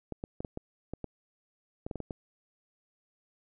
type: clicks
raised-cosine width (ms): 2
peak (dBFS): -23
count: 12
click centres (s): 0.123 / 0.239 / 0.405 / 0.448 / 0.574 / 0.936 / 1.043 / 1.865 / 1.912 / 1.957 / 2.003 / 2.108
effects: none